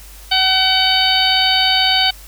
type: harmonic tone with a mistuned harmonic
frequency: 757 Hz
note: F#5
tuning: 39 cents sharp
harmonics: 1 / 2 / 3 / 4 / 5 / 6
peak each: -19 / -22 / -22 / -16 / -19 / -18 dBFS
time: 0.31-2.11 s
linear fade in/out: 10 ms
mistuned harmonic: 5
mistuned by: -26 cents
effects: added 50 Hz sine -37 dBFS peak until 2.27 s + white hiss -41 dBFS RMS until 2.27 s